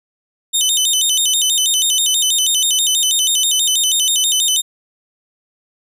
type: tone with vibrato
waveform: 20% pulse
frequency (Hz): 3335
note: G#7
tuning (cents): +7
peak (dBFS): -7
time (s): 0.53-4.62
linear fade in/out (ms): 20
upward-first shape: square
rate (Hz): 6.2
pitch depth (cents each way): 170
effects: none